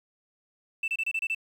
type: tone bursts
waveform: sine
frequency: 2656 Hz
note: E7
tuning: 12 cents sharp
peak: -24 dBFS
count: 7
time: 0.83-1.348 s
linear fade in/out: 5 ms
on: 50 ms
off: 28 ms
effects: tanh soft clip ceiling -23 dBFS + 9-bit